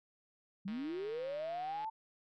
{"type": "linear sweep", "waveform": "sine", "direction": "up", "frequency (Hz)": [181.5, 899], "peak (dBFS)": -37, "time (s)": [0.65, 1.9], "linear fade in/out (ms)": 10}
{"type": "click train", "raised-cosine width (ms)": 0.3, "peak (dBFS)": -37, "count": 184, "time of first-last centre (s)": [0.68, 1.846], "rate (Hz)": 157}
{"effects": []}